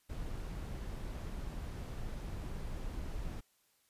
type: noise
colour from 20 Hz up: brown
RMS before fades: -41 dBFS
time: 0.09-3.41 s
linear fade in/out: 10 ms
effects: white hiss -73 dBFS RMS until 3.89 s + resampled to 32000 Hz

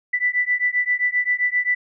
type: beating tone pair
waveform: sine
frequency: 1975.5 / 1983.1 Hz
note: B6 / B6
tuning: 0 / +7 cents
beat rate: 7.6 Hz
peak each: -21 dBFS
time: 0.13-1.75 s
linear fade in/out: 10 ms
effects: none

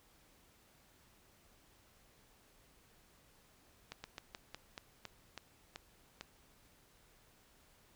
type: slowing click train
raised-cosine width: 0.2 ms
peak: -27 dBFS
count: 10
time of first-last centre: 3.92-6.21 s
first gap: 120 ms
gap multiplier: 1.18
effects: pink hiss -67 dBFS RMS until 7.95 s

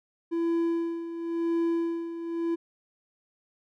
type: tone with tremolo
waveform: triangle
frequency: 335.2 Hz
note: E4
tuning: 29 cents sharp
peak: -21 dBFS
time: 0.31-2.56 s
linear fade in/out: 20 ms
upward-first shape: sine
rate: 0.95 Hz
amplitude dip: 70%
effects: none

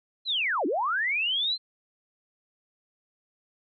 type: linear two-way sweep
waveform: sine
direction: down then up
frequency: 4189 to 256.2 to 4189 Hz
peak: -24 dBFS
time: 0.25-1.58 s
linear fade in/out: 50 ms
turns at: 0.66 s
effects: none

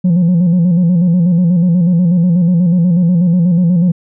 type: tone with vibrato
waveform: sine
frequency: 174.61 Hz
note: F3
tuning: in tune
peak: -5 dBFS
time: 0.04-3.92 s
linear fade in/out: 10 ms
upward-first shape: square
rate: 8.2 Hz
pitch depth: 71 cents each way
effects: tanh soft clip ceiling -6 dBFS

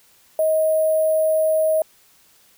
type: tone with sample-and-hold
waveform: sine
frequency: 630 Hz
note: D#5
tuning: 21 cents sharp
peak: -15 dBFS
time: 0.39-1.82 s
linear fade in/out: 2 ms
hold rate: 11025 Hz
effects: white hiss -55 dBFS RMS until 2.57 s

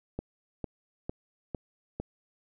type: click train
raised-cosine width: 2 ms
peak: -20 dBFS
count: 5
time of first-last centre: 0.19-2 s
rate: 2.21 Hz
effects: none

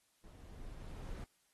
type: noise with level ramp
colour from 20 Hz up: brown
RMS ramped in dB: -55 to -43 dBFS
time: 0.24-1.24 s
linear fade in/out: 0 ms
effects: white hiss -75 dBFS RMS until 1.53 s + AAC 32 kbps

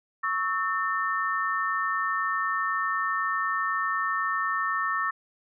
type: tone cluster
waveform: sine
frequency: 1114 / 1302 / 1800 Hz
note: C#6 / E6 / A6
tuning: +8 / -22 / +39 cents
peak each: -29 dBFS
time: 0.23-5.11 s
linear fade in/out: 10 ms
effects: none

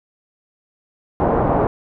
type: low-pass noise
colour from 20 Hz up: white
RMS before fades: -17 dBFS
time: 1.2-1.67 s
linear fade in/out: 0 ms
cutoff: 880 Hz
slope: 24 dB/octave
effects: none

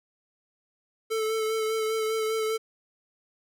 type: tone with vibrato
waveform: square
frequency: 440 Hz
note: A4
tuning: in tune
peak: -26 dBFS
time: 1.1-2.58 s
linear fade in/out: 20 ms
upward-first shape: sine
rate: 5 Hz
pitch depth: 22 cents each way
effects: none

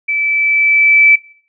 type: tone with level ramp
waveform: sine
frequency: 2314 Hz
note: D7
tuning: 26 cents flat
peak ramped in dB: -13 to -3 dBFS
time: 0.08-1.16 s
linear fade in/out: 10 ms
effects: noise-tail reverb RT60 0.5 s tail -21 dB re dry

